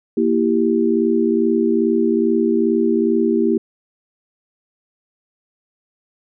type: chord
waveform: sine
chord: E diminished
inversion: second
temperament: equal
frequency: 233.1 / 329.6 / 392 Hz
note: Bb3 / E4 / G4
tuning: 0 / 0 / 0 cents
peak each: -18 dBFS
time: 0.17-3.58 s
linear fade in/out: 5 ms
effects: none